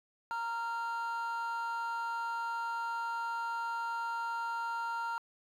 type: tone pair together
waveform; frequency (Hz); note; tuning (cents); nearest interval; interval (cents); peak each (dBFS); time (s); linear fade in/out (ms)
triangle; 928 / 1385.2; A#5 / F6; -8 / -15; perfect fifth; 693; -33 / -35; 0.31-5.18; 0
effects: tanh soft clip ceiling -26 dBFS